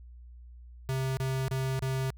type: tone bursts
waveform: square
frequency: 132.3 Hz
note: C3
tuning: 20 cents sharp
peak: -29 dBFS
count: 4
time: 0.89-2.103 s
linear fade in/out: 0 ms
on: 280 ms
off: 31 ms
effects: added 60 Hz sine -46 dBFS peak until 2.17 s